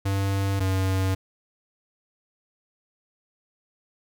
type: tone pair in turn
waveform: square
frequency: 98 / 94.94 Hz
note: G2 / F#2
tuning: 0 / +45 cents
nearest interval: minor second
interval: 55 cents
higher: first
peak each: -23 / -22 dBFS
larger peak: second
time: 0.05-0.6 / 0.6-1.15 s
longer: neither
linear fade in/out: 10 ms
effects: none